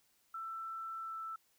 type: tone with pitch glide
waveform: sine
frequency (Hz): 1332 to 1323.6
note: E6 to E6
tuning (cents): +18 to +7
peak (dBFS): -40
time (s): 0.34-1.36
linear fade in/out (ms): 5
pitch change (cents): -11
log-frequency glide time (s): 1-1.17
effects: white hiss -73 dBFS RMS until 1.58 s